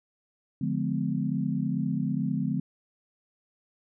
sine chord, D diminished seventh, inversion none, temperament just, 146.83 / 176.2 / 211.4 / 253.7 Hz, D3 / F3 / Ab3 / Cb4, 0 / +16 / +31 / +47 cents, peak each -31 dBFS, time 0.61-2.6 s, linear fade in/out 5 ms, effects none

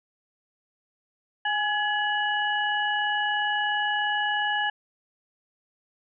sine tone cluster, 830 / 1693 / 2935 Hz, G#5 / G#6 / F#7, -1 / +33 / -15 cents, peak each -27 / -26 / -31 dBFS, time 1.45-4.7 s, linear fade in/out 5 ms, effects none

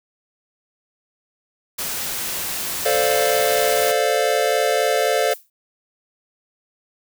white noise, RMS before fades -26 dBFS, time 1.78-3.92 s, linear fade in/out 10 ms
square chord, D minor seventh, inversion second, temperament equal, 440 / 523.3 / 587.3 / 698.5 Hz, A4 / C5 / D5 / F5, 0 / 0 / 0 / 0 cents, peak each -23 dBFS, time 2.85-5.34 s, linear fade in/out 10 ms
violet noise with exponential decay, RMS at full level -29 dBFS, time 5.31-5.5 s, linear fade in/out 2 ms, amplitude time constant 40 ms
effects none

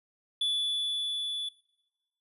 triangle tone with level ramp, 3450 Hz, A7, 35 cents flat, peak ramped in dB -24 to -30 dBFS, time 0.41-1.49 s, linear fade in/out 5 ms, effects noise-tail reverb RT60 1.0 s tail -21 dB re dry + resampled to 32000 Hz

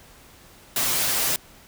white noise with comb filter, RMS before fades -23 dBFS, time 0.76-1.36 s, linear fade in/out 2 ms, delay 7.7 ms, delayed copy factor +0.5, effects pink hiss -50 dBFS RMS until 1.67 s

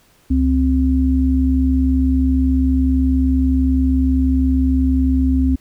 sine tone pair together, 69.29 / 261.6 Hz, C#2 / C4, 0 / 0 cents, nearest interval octave + major seventh, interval 2300 cents, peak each -15 dBFS, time 0.3-5.56 s, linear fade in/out 10 ms, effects pink hiss -54 dBFS RMS until 5.6 s

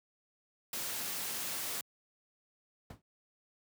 white noise, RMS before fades -38 dBFS, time 0.73-1.81 s, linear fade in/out 2 ms
brown noise with exponential decay, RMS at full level -37 dBFS, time 2.9-3.02 s, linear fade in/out 5 ms, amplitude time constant 26 ms
effects high-pass 100 Hz 12 dB/octave

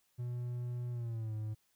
triangle tone with pitch glide, 122 to 108.06 Hz, B2 to A2, -21 to -31 cents, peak -34 dBFS, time 0.18-1.55 s, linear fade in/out 20 ms, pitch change -210 cents, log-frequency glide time 0.91-1.34 s, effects white hiss -75 dBFS RMS until 1.75 s

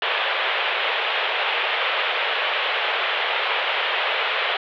white band-pass noise, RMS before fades -23 dBFS, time 0.02-4.57 s, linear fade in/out 2 ms, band 430 to 3400 Hz, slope 48 dB/octave, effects none

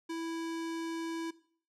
square tone, 329.6 Hz, E4, in tune, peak -36 dBFS, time 0.09-1.31 s, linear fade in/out 10 ms, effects noise-tail reverb RT60 0.5 s tail -18 dB re dry + low-pass 9000 Hz 12 dB/octave

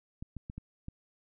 clicks, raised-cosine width 5 ms, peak -28 dBFS, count 5, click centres 0.225 / 0.367 / 0.499 / 0.58 / 0.884 s, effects none

